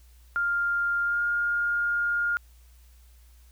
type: tone with pitch glide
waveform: sine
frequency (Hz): 1400 to 1415.4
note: F6 to F6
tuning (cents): +4 to +23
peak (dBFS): -23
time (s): 0.36-2.37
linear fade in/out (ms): 0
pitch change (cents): +19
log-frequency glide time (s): 1.04-1.21
effects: added 60 Hz sine -51 dBFS peak until 3.51 s + white hiss -63 dBFS RMS until 3.51 s